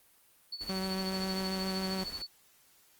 sine tone with tremolo, 4448 Hz, C#8, 5 cents sharp, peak -34 dBFS, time 0.52-2.27 s, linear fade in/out 5 ms, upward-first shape triangle, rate 13 Hz, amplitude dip 90%
pink band-stop noise, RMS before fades -48 dBFS, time 0.61-2.22 s, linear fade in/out 0 ms, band 100 to 150 Hz, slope 96 dB/octave
sawtooth tone with vibrato, 189.5 Hz, F#3, 42 cents sharp, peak -29 dBFS, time 0.69-2.04 s, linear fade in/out 5 ms, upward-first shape sine, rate 7.4 Hz, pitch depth 10 cents each way
effects white hiss -64 dBFS RMS until 2.99 s + Opus 32 kbps

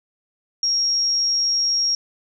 sine tone, 5588 Hz, F8, in tune, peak -17 dBFS, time 0.63-1.95 s, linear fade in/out 2 ms, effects none

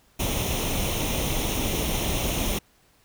pink noise with comb filter, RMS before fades -26 dBFS, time 0.19-2.59 s, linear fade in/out 10 ms, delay 0.32 ms, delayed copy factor +0.65, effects pink hiss -61 dBFS RMS until 3.04 s

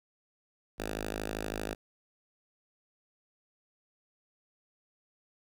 5% pulse tone with notch filter, 52.7 Hz, G#1, 26 cents sharp, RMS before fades -37 dBFS, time 0.78-1.75 s, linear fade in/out 20 ms, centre 130 Hz, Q 1, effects none

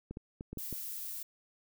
clicks, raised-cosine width 3 ms, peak -28 dBFS, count 6, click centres 0.11 / 0.171 / 0.409 / 0.53 / 0.573 / 0.727 s
violet noise, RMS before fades -41 dBFS, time 0.58-1.23 s, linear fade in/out 5 ms
effects none

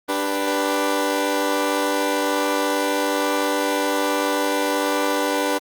20% pulse chord, G major, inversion second, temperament equal, 293.7 / 392 / 493.9 Hz, D4 / G4 / B4, 0 / 0 / 0 cents, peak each -18 / -22 / -18 dBFS, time 0.08-5.59 s, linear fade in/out 20 ms, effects Opus 24 kbps

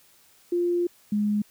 sine tone pair in turn, 349.4 / 208.3 Hz, F4 / G#3, +1 / +5 cents, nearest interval major sixth, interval 896 cents, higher first, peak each -21 dBFS, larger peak neither, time 0.52-0.87 / 1.12-1.42 s, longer first, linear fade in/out 5 ms, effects white hiss -58 dBFS RMS until 1.5 s

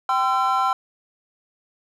triangle tone cluster, 778 / 1030 / 1346 Hz, G5 / C6 / E6, -13 / -28 / +36 cents, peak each -20 dBFS, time 0.09-0.73 s, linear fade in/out 2 ms, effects tanh soft clip ceiling -8 dBFS

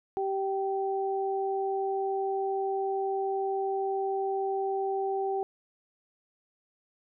sine tone pair together, 389.2 / 776.2 Hz, G4 / G5, -12 / -17 cents, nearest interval octave, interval 1195 cents, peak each -29 / -31 dBFS, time 0.17-5.43 s, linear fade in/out 0 ms, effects none

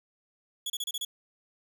sawtooth tone bursts, 3377 Hz, G#7, 28 cents sharp, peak -28 dBFS, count 6, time 0.66-1.05 s, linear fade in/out 5 ms, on 40 ms, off 30 ms, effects none

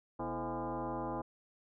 sine tone with frequency modulation, 246.9 Hz, B3, in tune, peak -35 dBFS, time 0.19-1.22 s, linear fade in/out 10 ms, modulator 192 Hz, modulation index 4.4, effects none

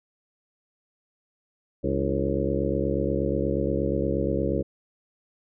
harmonic tone with a mistuned harmonic, 68.4 Hz, C#2, 23 cents flat, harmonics 1 / 2 / 3 / 4 / 5 / 6 / 7 / 8, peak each -31 / -31 / -31 / -31 / -31 / -31 / -31 / -31 dBFS, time 1.83-4.63 s, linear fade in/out 20 ms, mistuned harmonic 4, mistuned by +120 cents, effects none

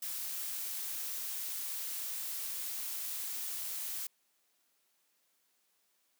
blue noise, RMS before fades -39 dBFS, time 0.02-4.07 s, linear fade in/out 5 ms, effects white hiss -75 dBFS RMS until 6.19 s + high-pass 200 Hz 12 dB/octave

